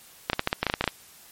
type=clicks; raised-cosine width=0.3 ms; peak=-6 dBFS; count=12; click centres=0.299 / 0.332 / 0.394 / 0.474 / 0.529 / 0.63 / 0.667 / 0.699 / 0.739 / 0.81 / 0.841 / 0.877 s; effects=white hiss -51 dBFS RMS until 1.31 s + MP3 64 kbps